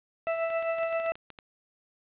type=tone with tremolo; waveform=40% pulse; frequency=660 Hz; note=E5; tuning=2 cents sharp; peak=-24 dBFS; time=0.27-1.12 s; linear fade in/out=0 ms; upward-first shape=triangle; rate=7.6 Hz; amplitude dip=50%
type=clicks; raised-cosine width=0.2 ms; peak=-26 dBFS; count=10; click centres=0.503 / 0.626 / 0.785 / 0.832 / 0.927 / 1 / 1.062 / 1.155 / 1.303 / 1.388 s
effects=resampled to 8000 Hz + 9-bit